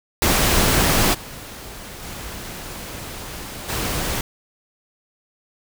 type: noise with level steps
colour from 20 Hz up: pink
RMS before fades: -17 / -36 / -33 / -24 dBFS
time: 0.22-4.21 s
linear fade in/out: 2 ms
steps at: 1.13 / 2.02 / 3.68 s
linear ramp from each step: 20 ms
effects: none